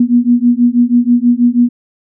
sine beating tone pair, 238.4 / 244.6 Hz, A#3 / B3, +39 / -16 cents, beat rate 6.2 Hz, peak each -10 / -10 dBFS, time 0-1.69 s, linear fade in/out 5 ms, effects none

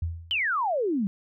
sine tone with exponential decay, 83.5 Hz, E2, 23 cents sharp, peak -23 dBFS, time 0.02-0.47 s, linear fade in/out 5 ms, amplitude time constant 97 ms
sine exponential sweep, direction down, 3136 to 184.3 Hz, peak -23 dBFS, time 0.31-1.07 s, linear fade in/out 0 ms
effects none

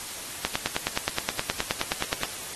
click train, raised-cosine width 0.2 ms, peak -6 dBFS, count 18, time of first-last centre 0.45-2.234 s, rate 9.53 Hz, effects white hiss -37 dBFS RMS until 2.55 s + AAC 32 kbps

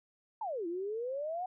sine exponential two-way sweep, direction down then up, 932.3 to 330 to 754 Hz, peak -34 dBFS, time 0.41-1.46 s, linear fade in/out 5 ms, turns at 0.67 s, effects none

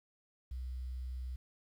sine tone with quantisation, 63.2 Hz, B1, 41 cents sharp, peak -38 dBFS, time 0.51-1.36 s, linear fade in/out 5 ms, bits 11, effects none

